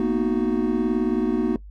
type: chord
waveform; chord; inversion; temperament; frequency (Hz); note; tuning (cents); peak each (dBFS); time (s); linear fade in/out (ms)
triangle; B major seventh; third; equal with one note detuned; 228.3 / 246.9 / 311.1 / 370; A#3 / B3 / D#4 / F#4; -36 / 0 / 0 / 0; -23; 0-1.56; 2
effects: noise-tail reverb RT60 0.1 s tail -19 dB re dry + added 50 Hz sine -38 dBFS peak until 1.7 s